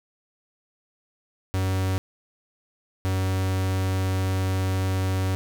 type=tone pair in turn; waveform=45% pulse; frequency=94.5 / 94.5 Hz; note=F#2 / F#2; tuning=+37 / +37 cents; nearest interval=unison; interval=0 cents; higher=neither; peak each=-22 dBFS; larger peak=neither; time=1.54-1.98 / 3.05-5.35 s; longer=second; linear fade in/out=0 ms; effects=none